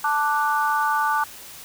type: chord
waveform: sine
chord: D major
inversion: second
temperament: equal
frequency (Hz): 880 / 1174.7 / 1480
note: A5 / D6 / F#6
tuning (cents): 0 / 0 / 0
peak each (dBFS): -22 / -23 / -25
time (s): 0.04-1.24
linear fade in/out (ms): 5
effects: white hiss -41 dBFS RMS until 1.64 s